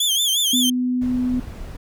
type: tone with vibrato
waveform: sawtooth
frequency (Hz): 3322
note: G#7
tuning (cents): 0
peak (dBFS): -14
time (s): 0-0.7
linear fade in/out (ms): 5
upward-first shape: sine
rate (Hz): 5.6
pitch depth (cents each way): 120
type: tone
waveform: sine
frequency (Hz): 250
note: B3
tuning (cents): +21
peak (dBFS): -18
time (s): 0.53-1.4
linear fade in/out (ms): 5
type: noise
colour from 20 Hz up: brown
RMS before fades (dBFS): -33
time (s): 1.01-1.77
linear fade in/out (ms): 10
effects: none